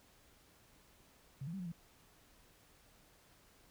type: tone with pitch steps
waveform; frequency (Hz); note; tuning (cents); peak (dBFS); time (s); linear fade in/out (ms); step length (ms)
sine; 135.5 / 166.1 / 194.4 / 179.1 / 168.3; C#3 / E3 / G3 / F3 / E3; -39 / +13 / -14 / +44 / +36; -40; 1.41-1.72; 5; 62
effects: pink hiss -66 dBFS RMS until 3.7 s